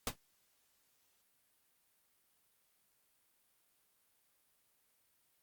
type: noise with exponential decay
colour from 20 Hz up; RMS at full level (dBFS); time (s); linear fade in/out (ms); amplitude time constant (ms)
pink; -30; 0.07-0.16; 2; 18
effects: white hiss -75 dBFS RMS until 5.42 s + Opus 48 kbps